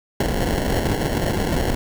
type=noise with sample-and-hold; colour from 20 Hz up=pink; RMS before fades=-21 dBFS; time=0.2-1.75 s; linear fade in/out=5 ms; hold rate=1225 Hz; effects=none